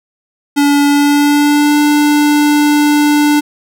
square tone with pitch glide, 286.5 to 295.1 Hz, D4 to D4, -43 to +8 cents, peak -8 dBFS, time 0.56-3.41 s, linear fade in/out 20 ms, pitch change +51 cents, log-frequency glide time 0.85-1.78 s, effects none

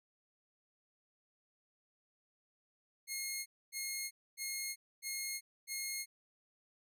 10% pulse tone bursts, 2150 Hz, C7, 47 cents sharp, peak -29 dBFS, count 5, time 3.07-6.06 s, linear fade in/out 50 ms, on 390 ms, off 260 ms, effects none

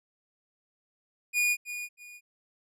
45% pulse tone with echo, 2446 Hz, D#7, 30 cents flat, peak -23 dBFS, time 1.33-1.57 s, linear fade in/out 50 ms, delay 320 ms, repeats 2, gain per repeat -11 dB, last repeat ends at 2.21 s, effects resampled to 32000 Hz

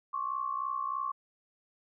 sine tone pair together, 1074.8 / 1138 Hz, C6 / C#6, +46 / +45 cents, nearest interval minor second, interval 99 cents, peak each -34 / -34 dBFS, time 0.13-1.12 s, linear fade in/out 10 ms, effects none

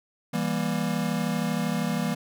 square chord, E diminished, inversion none, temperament just, 164.81 / 197.78 / 237.3 Hz, E3 / G3 / Bb3, 0 / +16 / +31 cents, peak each -30 dBFS, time 0.33-2.15 s, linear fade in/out 10 ms, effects none

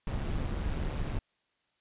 brown noise with amplitude modulation, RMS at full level -30 dBFS, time 0.07-1.19 s, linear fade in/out 2 ms, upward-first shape sine, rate 144 Hz, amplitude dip 55%, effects white hiss -75 dBFS RMS until 1.8 s + resampled to 8000 Hz

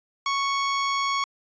sawtooth tone, 1108.7 Hz, C#6, in tune, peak -19 dBFS, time 0.26-1.24 s, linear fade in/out 2 ms, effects resampled to 16000 Hz

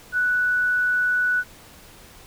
sine tone, 1480 Hz, F#6, in tune, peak -18 dBFS, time 0.12-1.44 s, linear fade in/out 50 ms, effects pink hiss -47 dBFS RMS until 2.26 s

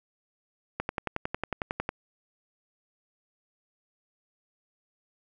click train, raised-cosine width 0.5 ms, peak -14 dBFS, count 13, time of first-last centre 0.8-1.891 s, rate 11 Hz, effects none

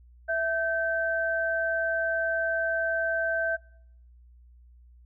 sine tone pair together, 659.3 / 1550.1 Hz, E5 / G6, 0 / -20 cents, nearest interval octave + minor third, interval 1480 cents, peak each -27 dBFS, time 0.28-3.57 s, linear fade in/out 20 ms, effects noise-tail reverb RT60 0.7 s tail -26 dB re dry + added 60 Hz sine -51 dBFS peak until 5.05 s

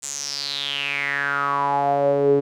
sawtooth tone with band-pass filter sweep, 141.4 Hz, C#3, 35 cents sharp, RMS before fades -22 dBFS, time 0.02-2.41 s, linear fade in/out 20 ms, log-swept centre 7600 to 370 Hz, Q 7.2, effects none

